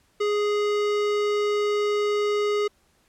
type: tone with hard clipping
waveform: sine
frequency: 415.3 Hz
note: G#4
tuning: in tune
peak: -23 dBFS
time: 0.2-2.68 s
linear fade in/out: 10 ms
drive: 18 dB
effects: pink hiss -64 dBFS RMS until 3.08 s + low-pass 12000 Hz 12 dB/octave